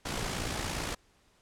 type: noise with amplitude modulation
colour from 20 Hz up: pink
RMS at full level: -32 dBFS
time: 0.05-0.95 s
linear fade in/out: 10 ms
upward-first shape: sine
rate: 57.4 Hz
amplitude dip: 50%
effects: pink hiss -66 dBFS RMS until 1.41 s + low-pass 9000 Hz 12 dB/octave